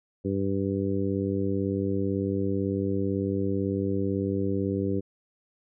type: harmonic tone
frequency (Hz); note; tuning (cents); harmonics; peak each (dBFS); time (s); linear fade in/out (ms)
98; G2; 0; 1 / 2 / 3 / 4 / 5; -31 / -30 / -30 / -31 / -34; 0.24-5.01; 20
effects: none